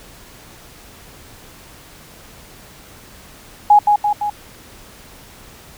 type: tone with echo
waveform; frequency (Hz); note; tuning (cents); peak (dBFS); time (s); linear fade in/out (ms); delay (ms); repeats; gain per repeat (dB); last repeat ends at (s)
sine; 830.6; G#5; 0; -5; 3.7-3.79; 5; 170; 3; -4; 4.3
effects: pink hiss -42 dBFS RMS until 5.77 s